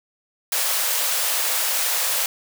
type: high-pass noise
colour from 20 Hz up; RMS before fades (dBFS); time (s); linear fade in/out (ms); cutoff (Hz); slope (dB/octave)
white; -22; 0.52-2.26; 2; 470; 96
effects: none